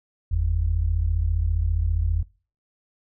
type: tone pair together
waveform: sine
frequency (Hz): 47.47 / 82.41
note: F#1 / E2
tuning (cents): +45 / 0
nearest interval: minor seventh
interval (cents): 955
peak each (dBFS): -22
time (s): 0.31-2.23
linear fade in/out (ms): 10
effects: noise-tail reverb RT60 0.4 s tail -24 dB re dry